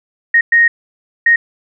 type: tone bursts at uneven times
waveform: sine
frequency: 1864.7 Hz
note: A#6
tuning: in tune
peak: -6 dBFS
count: 3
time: 0.34-0.41 / 0.52-0.68 / 1.26-1.36 s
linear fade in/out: 5 ms
effects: none